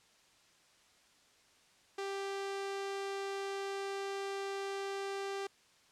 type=tone; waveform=sawtooth; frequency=393.7 Hz; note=G4; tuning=8 cents sharp; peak=-33 dBFS; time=1.98-5.47 s; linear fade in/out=5 ms; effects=white hiss -66 dBFS RMS until 5.91 s + low-pass 7000 Hz 12 dB/octave